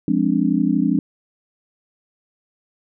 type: chord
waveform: sine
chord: D half-diminished seventh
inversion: first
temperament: equal with one note detuned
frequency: 175.73 / 207.7 / 261.6 / 293.7 Hz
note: F3 / Ab3 / C4 / D4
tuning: +11 / 0 / 0 / 0 cents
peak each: -22 / -21 / -20 / -20 dBFS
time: 0.08-0.99 s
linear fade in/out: 2 ms
effects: none